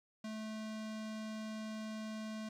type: tone with low-pass filter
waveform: square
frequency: 217.4 Hz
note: A3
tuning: 21 cents flat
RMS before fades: -43 dBFS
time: 0.24-2.49 s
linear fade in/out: 5 ms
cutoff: 6500 Hz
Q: 1.1
effects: 11-bit